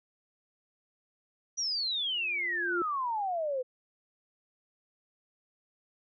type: exponential sweep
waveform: sine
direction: down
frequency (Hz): 5920 to 495.4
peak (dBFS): -29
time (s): 1.57-3.63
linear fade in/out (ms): 20
type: tone with exponential growth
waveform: sine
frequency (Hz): 349.2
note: F4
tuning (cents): 0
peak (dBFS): -28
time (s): 2.03-2.82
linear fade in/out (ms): 2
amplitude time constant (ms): 170
effects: none